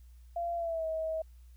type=tone with pitch glide; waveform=sine; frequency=686 to 640.1 Hz; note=F5 to D#5; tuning=-31 to +49 cents; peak=-31 dBFS; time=0.36-1.22 s; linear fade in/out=5 ms; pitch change=-120 cents; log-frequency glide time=0.56-0.86 s; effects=added 60 Hz sine -51 dBFS peak until 1.56 s + white hiss -72 dBFS RMS until 1.56 s